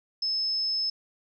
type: tone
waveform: sine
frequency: 5220 Hz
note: E8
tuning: 18 cents flat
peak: -25 dBFS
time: 0.22-0.9 s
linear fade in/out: 5 ms
effects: none